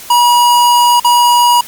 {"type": "tone with dropouts", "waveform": "square", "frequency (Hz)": 964, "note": "B5", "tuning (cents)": -42, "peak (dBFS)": -6, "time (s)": [0.1, 1.61], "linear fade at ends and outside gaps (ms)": 5, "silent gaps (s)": [0.999, 1.045], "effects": ["white hiss -31 dBFS RMS until 1.67 s", "MP3 96 kbps"]}